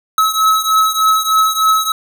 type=beating tone pair; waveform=square; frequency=1290 / 1293.3 Hz; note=E6 / E6; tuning=-38 / -33 cents; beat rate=3.3 Hz; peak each=-13 / -16 dBFS; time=0.18-1.92 s; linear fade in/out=2 ms; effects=none